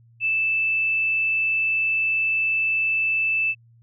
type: tone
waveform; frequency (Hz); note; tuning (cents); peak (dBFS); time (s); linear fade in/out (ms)
sine; 2637; E7; 0; -19; 0.2-3.55; 50
effects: added 116 Hz sine -51 dBFS peak until 3.82 s